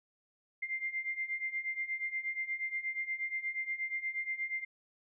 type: beating tone pair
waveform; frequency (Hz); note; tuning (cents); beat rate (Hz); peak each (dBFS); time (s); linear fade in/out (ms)
sine; 2093 / 2101.4; C7 / C7; 0 / +7; 8.4; -39 / -36; 0.62-4.65; 10
effects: none